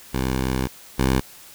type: tone pair in turn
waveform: 10% pulse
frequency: 64.9 / 65.43 Hz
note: C2 / C2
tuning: -13 / +1 cents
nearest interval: unison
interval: 14 cents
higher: second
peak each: -13 / -9 dBFS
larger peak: second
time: 0.13-0.68 / 0.98-1.21 s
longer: first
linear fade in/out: 20 ms
effects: white hiss -45 dBFS RMS until 1.54 s